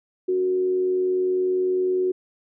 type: tone with frequency modulation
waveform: sine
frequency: 368.9 Hz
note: F#4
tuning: 5 cents flat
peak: -19 dBFS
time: 0.28-2.12 s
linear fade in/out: 10 ms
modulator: 89.9 Hz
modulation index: 0.24
effects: none